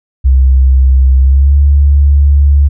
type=tone with pitch glide; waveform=sine; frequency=65.6 to 71.13 Hz; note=C2 to C#2; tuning=+5 to +45 cents; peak=-3 dBFS; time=0.24-2.69 s; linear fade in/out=20 ms; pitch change=+140 cents; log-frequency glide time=1.19-1.57 s; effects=none